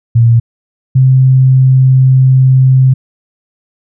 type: tone pair in turn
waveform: sine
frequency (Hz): 116.6 / 130.88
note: A#2 / C3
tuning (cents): +1 / +1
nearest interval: major second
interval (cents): 200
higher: second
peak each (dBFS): -3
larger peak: neither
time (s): 0.15-0.4 / 0.95-2.94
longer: second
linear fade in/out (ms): 10
effects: none